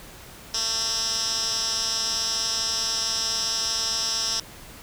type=tone with band-pass filter; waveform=10% pulse; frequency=224.6 Hz; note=A3; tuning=36 cents sharp; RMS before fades=-26 dBFS; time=0.54-4.4 s; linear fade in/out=2 ms; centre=5300 Hz; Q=5; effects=pink hiss -44 dBFS RMS until 4.82 s